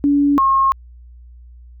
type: tone pair in turn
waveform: sine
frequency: 285.7 / 1078.7 Hz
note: D4 / C#6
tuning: -48 / -48 cents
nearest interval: octave + major seventh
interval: 2300 cents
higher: second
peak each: -11 dBFS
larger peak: neither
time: 0.04-0.38 / 0.38-0.72 s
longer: neither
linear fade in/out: 0 ms
effects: added 60 Hz sine -38 dBFS peak until 1.8 s